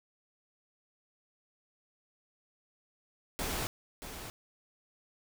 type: noise with echo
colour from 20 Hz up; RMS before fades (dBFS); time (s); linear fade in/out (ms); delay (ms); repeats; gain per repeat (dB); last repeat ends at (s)
pink; -35; 3.39-3.67; 0; 630; 1; -9; 4.3
effects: none